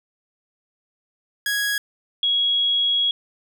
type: tone pair in turn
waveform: sawtooth / sine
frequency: 1660 / 3320 Hz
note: G#6 / G#7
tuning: -1 / -1 cents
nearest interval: octave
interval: 1200 cents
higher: second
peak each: -17 dBFS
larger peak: neither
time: 1.46-1.78 / 2.23-3.11 s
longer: second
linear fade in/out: 2 ms
effects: none